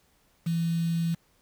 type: tone with quantisation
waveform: sine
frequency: 167 Hz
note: E3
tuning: 23 cents sharp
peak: -24 dBFS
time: 0.46-1.15 s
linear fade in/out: 10 ms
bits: 7
effects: pink hiss -66 dBFS RMS until 1.41 s